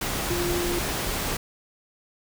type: tone in noise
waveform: sine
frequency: 349.2 Hz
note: F4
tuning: in tune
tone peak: -26 dBFS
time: 0.3-0.79 s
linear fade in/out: 5 ms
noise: pink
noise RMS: -28 dBFS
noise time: 0.01-1.37 s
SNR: -1 dB
effects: none